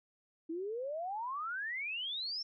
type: exponential sweep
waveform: sine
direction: up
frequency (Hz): 314.8 to 5510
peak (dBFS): -36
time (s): 0.49-2.43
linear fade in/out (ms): 10
effects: none